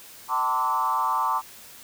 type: tone with frequency modulation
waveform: sine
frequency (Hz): 1027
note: C6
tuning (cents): -33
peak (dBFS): -21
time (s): 0.28-1.42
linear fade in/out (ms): 50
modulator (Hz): 129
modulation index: 1.5
effects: white hiss -46 dBFS RMS until 1.83 s